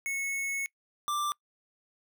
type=tone pair in turn; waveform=square; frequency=2198 / 1179.9 Hz; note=C#7 / D6; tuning=-15 / +8 cents; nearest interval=major seventh; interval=1077 cents; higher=first; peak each=-31 / -29 dBFS; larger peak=second; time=0.06-0.66 / 1.08-1.32 s; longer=first; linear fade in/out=0 ms; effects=noise-tail reverb RT60 0.1 s tail -24 dB re dry